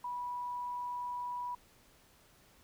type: tone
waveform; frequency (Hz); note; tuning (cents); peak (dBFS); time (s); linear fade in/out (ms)
sine; 979; B5; -15; -36; 0.04-1.55; 5
effects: pink hiss -64 dBFS RMS until 2.63 s